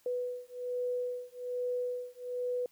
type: beating tone pair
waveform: sine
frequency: 493.9 / 495.1 Hz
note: B4 / B4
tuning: 0 / +4 cents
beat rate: 1.2 Hz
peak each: -36 / -36 dBFS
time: 0.06-2.66 s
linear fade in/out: 2 ms
effects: white hiss -67 dBFS RMS until 2.71 s